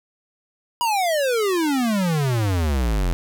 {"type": "exponential sweep", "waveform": "square", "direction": "down", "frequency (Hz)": [984, 40.85], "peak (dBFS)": -19, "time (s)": [0.81, 3.13], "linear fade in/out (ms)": 0, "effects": []}